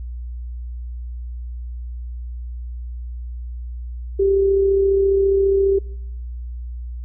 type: tone with amplitude modulation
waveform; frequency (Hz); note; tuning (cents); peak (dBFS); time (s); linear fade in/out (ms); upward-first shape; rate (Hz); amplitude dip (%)
sine; 392; G4; 0; -12; 4.19-5.79; 10; sine; 34.7; 30
effects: noise-tail reverb RT60 0.9 s tail -25 dB re dry + added 60 Hz sine -27 dBFS peak until 7.04 s